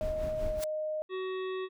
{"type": "tone with pitch glide", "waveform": "sine", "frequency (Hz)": [622.3, 617.3], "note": ["D#5", "D#5"], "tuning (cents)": [0, -14], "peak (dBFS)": -31, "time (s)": [0.01, 1.02], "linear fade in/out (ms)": 0, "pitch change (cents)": -14, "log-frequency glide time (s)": [0.45, 0.57]}
{"type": "noise with tremolo", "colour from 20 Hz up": "brown", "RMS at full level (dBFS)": -35, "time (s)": [0.01, 0.61], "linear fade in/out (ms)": 2, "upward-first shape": "sine", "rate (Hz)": 5.2, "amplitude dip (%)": 55}
{"type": "noise with exponential growth", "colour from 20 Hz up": "white", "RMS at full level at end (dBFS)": -34, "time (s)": [0.55, 0.64], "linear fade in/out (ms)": 2, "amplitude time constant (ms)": 18}
{"type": "harmonic tone", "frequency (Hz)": 374.9, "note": "F#4", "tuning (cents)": 23, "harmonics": [1, 3, 5, 7, 9, 10], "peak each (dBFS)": [-33, -43, -47, -50, -52, -53], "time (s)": [1.09, 1.69], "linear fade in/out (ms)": 50}
{"effects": []}